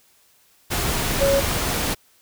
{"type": "tone in noise", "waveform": "sine", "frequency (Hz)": 553, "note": "C#5", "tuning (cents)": -4, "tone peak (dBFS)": -16, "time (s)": [1.2, 1.41], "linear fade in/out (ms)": 20, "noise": "pink", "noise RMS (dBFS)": -23, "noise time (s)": [0.7, 1.95], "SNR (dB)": 4, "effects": ["white hiss -58 dBFS RMS until 2.21 s"]}